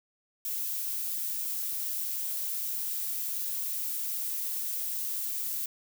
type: noise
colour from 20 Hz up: violet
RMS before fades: -33 dBFS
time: 0.45-5.66 s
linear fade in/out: 2 ms
effects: none